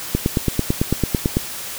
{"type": "click train", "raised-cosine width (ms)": 3, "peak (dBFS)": -3, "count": 12, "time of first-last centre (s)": [0.15, 1.37], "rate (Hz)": 9.02, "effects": ["white hiss -30 dBFS RMS until 1.78 s"]}